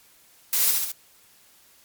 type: noise with echo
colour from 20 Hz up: blue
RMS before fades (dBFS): -22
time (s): 0.53-0.71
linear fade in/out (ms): 0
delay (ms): 69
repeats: 3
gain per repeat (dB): -3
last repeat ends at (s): 0.917
effects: white hiss -56 dBFS RMS until 1.84 s + MP3 96 kbps